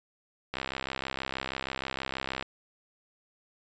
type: click train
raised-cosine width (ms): 0.3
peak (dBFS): -16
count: 126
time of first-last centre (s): 0.54-2.425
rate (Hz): 66.3
effects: resampled to 16000 Hz